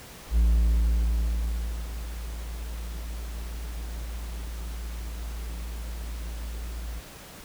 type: tone with ADSR envelope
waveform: triangle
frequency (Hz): 56.6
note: A1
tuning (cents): +50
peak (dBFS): -15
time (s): 0.3-7.01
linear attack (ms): 72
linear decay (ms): 1500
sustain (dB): -15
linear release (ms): 22
effects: pink hiss -45 dBFS RMS until 7.44 s